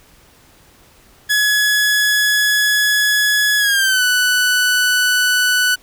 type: tone with pitch glide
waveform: sawtooth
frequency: 1691 to 1489.2 Hz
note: G#6 to F#6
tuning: +31 to +11 cents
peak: -9 dBFS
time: 1.29-5.76 s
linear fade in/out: 20 ms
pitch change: -220 cents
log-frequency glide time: 3.58-4.03 s
effects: pink hiss -49 dBFS RMS until 5.82 s